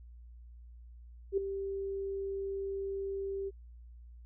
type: tone with ADSR envelope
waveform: sine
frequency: 392 Hz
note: G4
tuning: in tune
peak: -24 dBFS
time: 1.32-3.51 s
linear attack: 55 ms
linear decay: 5 ms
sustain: -10 dB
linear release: 32 ms
effects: added 59 Hz sine -49 dBFS peak until 4.25 s